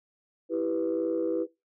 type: chord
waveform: sine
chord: E minor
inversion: none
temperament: equal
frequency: 329.6 / 392 / 493.9 Hz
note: E4 / G4 / B4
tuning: 0 / 0 / 0 cents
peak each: -28 / -32 / -28 dBFS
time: 0.49-1.47 s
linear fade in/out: 50 ms
effects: noise-tail reverb RT60 0.2 s tail -18 dB re dry + tanh soft clip ceiling -19 dBFS